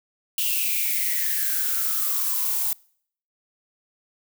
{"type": "noise with high-pass filter sweep", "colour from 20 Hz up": "violet", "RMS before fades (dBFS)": -24, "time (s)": [0.38, 2.73], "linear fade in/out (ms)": 2, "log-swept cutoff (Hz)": [2900, 850], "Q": 9.9, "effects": ["noise-tail reverb RT60 0.6 s tail -25 dB re dry"]}